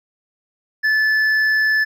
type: tone with hard clipping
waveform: sine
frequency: 1739 Hz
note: A6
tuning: 21 cents flat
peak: -15 dBFS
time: 0.83-1.85 s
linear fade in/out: 20 ms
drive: 4 dB
effects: none